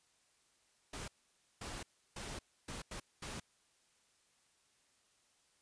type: noise bursts at uneven times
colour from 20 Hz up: pink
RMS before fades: -45 dBFS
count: 6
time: 0.93-1.08 / 1.61-1.83 / 2.16-2.39 / 2.68-2.82 / 2.91-3 / 3.22-3.4 s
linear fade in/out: 5 ms
effects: white hiss -73 dBFS RMS until 5.61 s + resampled to 22050 Hz